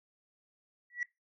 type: tone with exponential growth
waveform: sine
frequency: 1941 Hz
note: B6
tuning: 31 cents flat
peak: -27 dBFS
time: 0.9-1.03 s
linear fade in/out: 2 ms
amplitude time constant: 28 ms
effects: noise-tail reverb RT60 0.2 s tail -21 dB re dry + tanh soft clip ceiling -27 dBFS